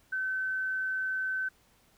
sine tone, 1529 Hz, G6, 44 cents flat, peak -29 dBFS, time 0.12-1.49 s, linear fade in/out 10 ms, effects pink hiss -65 dBFS RMS until 1.97 s

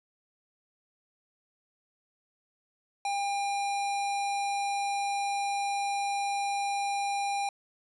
square tone, 802 Hz, G5, 39 cents sharp, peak -29 dBFS, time 3.05-7.49 s, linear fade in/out 2 ms, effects resampled to 24000 Hz

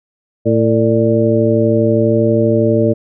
harmonic tone with a mistuned harmonic, 112.4 Hz, A2, 37 cents sharp, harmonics 1 / 2 / 3 / 4 / 5, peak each -16 / -16 / -16 / -16 / -16 dBFS, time 0.45-2.94 s, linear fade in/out 20 ms, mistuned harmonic 5, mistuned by +66 cents, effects none

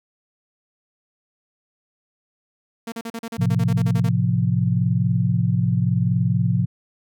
sawtooth tone bursts, 229 Hz, A#3, 31 cents flat, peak -24 dBFS, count 14, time 2.87-4.091 s, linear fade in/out 5 ms, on 51 ms, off 39 ms
sine chord, F major, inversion first, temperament equal, 110 / 130.81 / 174.61 Hz, A2 / C3 / F3, 0 / 0 / 0 cents, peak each -21 dBFS, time 3.38-6.66 s, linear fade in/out 20 ms
effects none

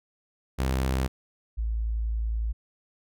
sawtooth / sine tone pair in turn, 65.41 / 55.45 Hz, C2 / A1, 0 / +14 cents, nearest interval minor third, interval 286 cents, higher first, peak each -20 / -25 dBFS, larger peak first, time 0.58-1.08 / 1.57-2.53 s, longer second, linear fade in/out 20 ms, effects none

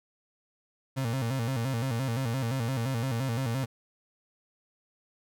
35% pulse tone with vibrato, 124.1 Hz, B2, 9 cents sharp, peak -26 dBFS, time 0.96-3.66 s, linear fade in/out 20 ms, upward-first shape square, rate 5.8 Hz, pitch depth 130 cents each way, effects none

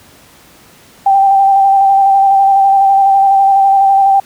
sine tone with vibrato, 784 Hz, G5, in tune, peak -5 dBFS, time 1.06-4.2 s, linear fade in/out 5 ms, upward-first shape square, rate 12 Hz, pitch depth 17 cents each way, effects pink hiss -42 dBFS RMS until 4.25 s + high-pass 80 Hz 12 dB/octave

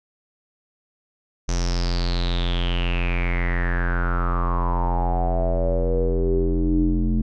square tone with low-pass filter sweep, 43.65 Hz, F1, in tune, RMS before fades -21 dBFS, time 1.48-7.22 s, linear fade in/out 10 ms, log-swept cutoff 6100 to 240 Hz, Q 9, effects none

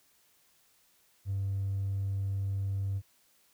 sine tone with hard clipping, 98 Hz, G2, in tune, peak -30 dBFS, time 1.25-3.02 s, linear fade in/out 50 ms, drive 1 dB, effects white hiss -67 dBFS RMS until 3.53 s

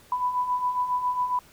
sine beating tone pair, 987.8 / 995.1 Hz, B5 / B5, 0 / +13 cents, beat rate 7.3 Hz, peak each -31 / -24 dBFS, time 0.12-1.39 s, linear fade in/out 2 ms, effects pink hiss -54 dBFS RMS until 1.52 s

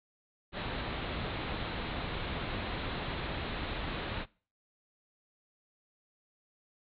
pink low-pass noise, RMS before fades -37 dBFS, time 0.52-4.26 s, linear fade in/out 50 ms, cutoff 4100 Hz, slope 96 dB/octave, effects noise-tail reverb RT60 0.4 s tail -23 dB re dry

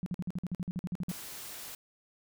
sine tone bursts, 178.5 Hz, F3, 38 cents sharp, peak -31 dBFS, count 14, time 0.03-1.115 s, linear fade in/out 0 ms, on 32 ms, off 49 ms
white noise, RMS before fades -44 dBFS, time 1.09-1.75 s, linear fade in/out 2 ms
effects none

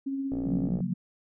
sine tone with tremolo, 272.2 Hz, C#4, 31 cents flat, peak -27 dBFS, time 0.06-0.69 s, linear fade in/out 10 ms, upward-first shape triangle, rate 16 Hz, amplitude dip 35%
click train, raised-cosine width 2 ms, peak -24 dBFS, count 30, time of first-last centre 0.32-0.805 s, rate 59.8 Hz
sine chord, Gb major seventh, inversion second, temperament equal, 138.59 / 174.61 / 185 / 233.1 Hz, Db3 / F3 / Gb3 / Bb3, 0 / 0 / 0 / 0 cents, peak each -35 / -33 / -30 / -35 dBFS, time 0.45-0.94 s, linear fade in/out 10 ms
effects none

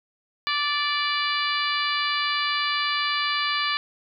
harmonic tone, 584 Hz, D5, 10 cents flat, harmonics 2 / 3 / 4 / 5 / 6 / 7 / 8, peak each -27 / -29 / -30 / -31 / -32 / -32 / -33 dBFS, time 0.47-3.77 s, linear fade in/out 0 ms, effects none

